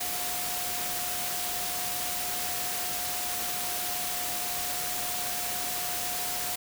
sine tone in noise, 718 Hz, F5, 48 cents sharp, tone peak -39 dBFS, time 0-6.56 s, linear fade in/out 10 ms, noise white, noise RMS -32 dBFS, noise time 0-6.56 s, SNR -10 dB, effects none

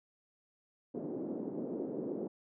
white band-pass noise, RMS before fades -39 dBFS, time 0.94-2.28 s, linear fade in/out 10 ms, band 200 to 430 Hz, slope 24 dB/octave, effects none

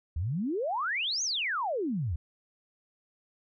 sine exponential two-way sweep, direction up then down, 72 to 6645 to 72 Hz, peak -28 dBFS, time 0.16-2.16 s, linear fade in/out 5 ms, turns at 1.23 s, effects none

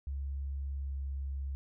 sine tone with pitch glide, 69 to 68.4 Hz, C#2 to C#2, -7 to -23 cents, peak -34 dBFS, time 0.07-1.55 s, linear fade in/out 0 ms, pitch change -16 cents, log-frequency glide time 0.78-0.93 s, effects none

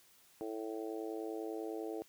harmonic tone, 110 Hz, A2, in tune, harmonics 3 / 4 / 5 / 6 / 7, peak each -42 / -42 / -49 / -50 / -50 dBFS, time 0.41-2.02 s, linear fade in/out 0 ms, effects white hiss -65 dBFS RMS until 2.08 s + high-pass 60 Hz 12 dB/octave

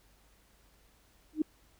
sine tone with exponential growth, 309 Hz, D#4, 12 cents flat, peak -21 dBFS, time 1.33-1.42 s, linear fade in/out 5 ms, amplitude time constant 19 ms, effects added 50 Hz sine -66 dBFS peak until 1.79 s + pink hiss -66 dBFS RMS until 1.79 s

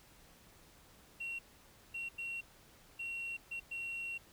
sine tone bursts at uneven times, 2736 Hz, F7, 36 cents flat, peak -37 dBFS, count 6, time 1.2-1.39 / 1.94-2.09 / 2.18-2.41 / 2.99-3.37 / 3.51-3.6 / 3.71-4.18 s, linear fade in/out 10 ms, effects tanh soft clip ceiling -36 dBFS + pink hiss -62 dBFS RMS until 4.32 s

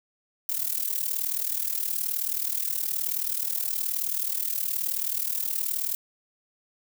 violet noise with amplitude modulation, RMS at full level -25 dBFS, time 0.49-5.95 s, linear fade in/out 2 ms, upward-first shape sine, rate 38.9 Hz, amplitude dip 80%, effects none

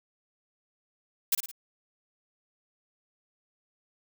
blue noise with echo, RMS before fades -23 dBFS, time 1.32-1.35 s, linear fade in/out 5 ms, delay 55 ms, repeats 3, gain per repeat -7 dB, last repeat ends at 1.515 s, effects none

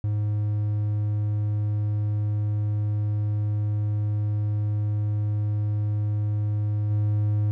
triangle tone with level steps, 104.8 Hz, G#2, 16 cents sharp, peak -20 / -18 dBFS, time 0.04-7.51 s, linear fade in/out 0 ms, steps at 6.9 s, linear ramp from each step 10 ms, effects none

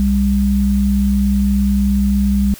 sine tone pair together, 63 / 200 Hz, B1 / G3, +35 / +35 cents, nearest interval octave + minor sixth, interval 2000 cents, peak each -16 / -13 dBFS, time 0-2.54 s, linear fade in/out 0 ms, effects white hiss -38 dBFS RMS until 2.59 s

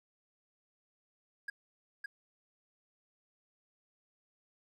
triangle tone with echo, 1629 Hz, G#6, 34 cents flat, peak -34 dBFS, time 1.48-1.5 s, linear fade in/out 5 ms, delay 560 ms, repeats 1, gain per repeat -2 dB, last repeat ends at 2.06 s, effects none

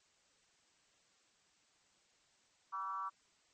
sine tone with frequency modulation, 1151 Hz, D6, 35 cents flat, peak -38 dBFS, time 2.72-3.1 s, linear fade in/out 20 ms, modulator 186 Hz, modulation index 0.91, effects white hiss -72 dBFS RMS until 3.53 s + MP3 32 kbps

